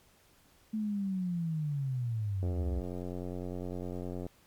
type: linear sweep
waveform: sine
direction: down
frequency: 220 to 63.2 Hz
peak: -30 dBFS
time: 0.73-2.81 s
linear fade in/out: 10 ms
type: click train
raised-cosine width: 2 ms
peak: -26 dBFS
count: 166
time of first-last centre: 2.43-4.265 s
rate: 89.9 Hz
effects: pink hiss -64 dBFS RMS until 4.46 s + MP3 96 kbps